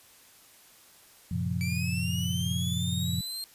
sine chord, Gb major seventh, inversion none, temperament equal with one note detuned, 92.5 / 116.54 / 135.66 / 174.61 Hz, Gb2 / Bb2 / Db3 / F3, 0 / 0 / -37 / 0 cents, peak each -32 / -35 / -35 / -31 dBFS, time 1.31-3.21 s, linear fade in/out 5 ms
sawtooth linear sweep, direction up, 2300 to 4217 Hz, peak -31 dBFS, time 1.61-3.44 s, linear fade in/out 0 ms
effects white hiss -56 dBFS RMS until 3.54 s + resampled to 32000 Hz

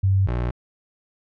sine / 25% pulse tone pair in turn, 96.5 / 60.14 Hz, G2 / B1, -27 / -45 cents, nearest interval minor sixth, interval 818 cents, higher first, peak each -15 / -18 dBFS, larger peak first, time 0.03-0.27 / 0.27-0.51 s, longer neither, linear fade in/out 10 ms, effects low-pass 2000 Hz 12 dB/octave

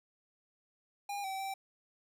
square tone with pitch steps, 809 / 770 / 777 Hz, G#5 / G5 / G5, -46 / -31 / -16 cents, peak -37 dBFS, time 1.09-1.54 s, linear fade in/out 5 ms, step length 150 ms, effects none

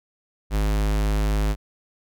square tone, 51.91 Hz, G#1, in tune, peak -20 dBFS, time 0.5-1.56 s, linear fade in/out 50 ms, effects none

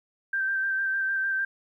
sine tone with vibrato, 1568 Hz, G6, in tune, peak -24 dBFS, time 0.33-1.45 s, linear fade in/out 5 ms, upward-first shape square, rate 6.6 Hz, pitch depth 19 cents each way, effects 11-bit

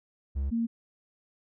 triangle / sine tone pair in turn, 68.6 / 230.7 Hz, C#2 / A#3, -17 / -18 cents, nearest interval octave + major sixth, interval 2099 cents, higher second, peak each -25 / -25 dBFS, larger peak neither, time 0.35-0.51 / 0.51-0.67 s, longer neither, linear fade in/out 20 ms, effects none

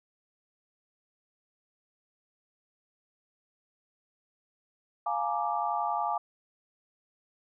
sine chord, Bb dominant seventh, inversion second, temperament equal with one note detuned, 698.5 / 841.2 / 932.3 / 1174.7 Hz, F5 / Ab5 / Bb5 / D6, 0 / +22 / 0 / 0 cents, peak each -33 / -31 / -36 / -33 dBFS, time 5.06-6.18 s, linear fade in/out 5 ms, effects none

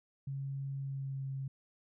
sine tone with pitch glide, 137.2 to 135.15 Hz, C#3 to C#3, -17 to -44 cents, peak -36 dBFS, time 0.27-1.48 s, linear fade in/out 5 ms, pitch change -27 cents, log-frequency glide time 0.79-1.24 s, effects none

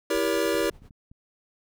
square chord, E diminished seventh, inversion none, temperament just, 329.6 / 395.6 / 474.7 / 569.6 Hz, E4 / G4 / Bb4 / Db5, 0 / +16 / +31 / +47 cents, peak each -29 dBFS, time 0.1-0.7 s, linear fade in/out 5 ms
brown noise with tremolo, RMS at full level -47 dBFS, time 0.13-0.9 s, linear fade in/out 20 ms, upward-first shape sine, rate 10 Hz, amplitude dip 75%
clicks, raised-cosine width 5 ms, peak -37 dBFS, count 6, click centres 0.549 / 0.605 / 0.709 / 0.821 / 0.908 / 1.115 s
effects none

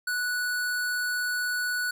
square tone, 1476 Hz, F#6, 5 cents flat, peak -27 dBFS, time 0.07-1.91 s, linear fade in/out 5 ms, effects none

